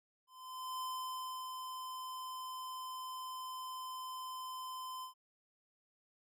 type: tone with ADSR envelope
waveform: square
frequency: 1027 Hz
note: C6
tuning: 33 cents flat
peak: -39 dBFS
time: 0.27-5.14 s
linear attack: 540 ms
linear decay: 670 ms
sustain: -4 dB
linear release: 110 ms
effects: none